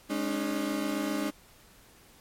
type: chord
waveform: 35% pulse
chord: Ab suspended fourth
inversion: none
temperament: equal with one note detuned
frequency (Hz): 207.7 / 277.2 / 304.5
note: Ab3 / Db4 / Eb4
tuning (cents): 0 / 0 / -37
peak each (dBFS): -33 / -32 / -30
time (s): 0.09-1.31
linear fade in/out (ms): 20
effects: pink hiss -57 dBFS RMS until 2.2 s + MP3 64 kbps